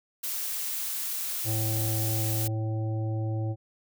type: noise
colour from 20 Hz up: blue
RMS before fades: -32 dBFS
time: 0.23-2.48 s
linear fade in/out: 10 ms
type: harmonic tone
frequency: 110 Hz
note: A2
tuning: in tune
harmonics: 1 / 3 / 5 / 7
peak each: -27 / -37 / -41 / -44 dBFS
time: 1.44-3.56 s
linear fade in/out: 50 ms
effects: none